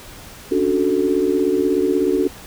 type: chord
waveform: sine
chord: D major seventh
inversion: third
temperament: equal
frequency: 277.2 / 293.7 / 370 / 440 Hz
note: C#4 / D4 / F#4 / A4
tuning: 0 / 0 / 0 / 0 cents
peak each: -24 / -21 / -18 / -21 dBFS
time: 0.51-2.28 s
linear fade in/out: 10 ms
effects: pink hiss -39 dBFS RMS until 2.46 s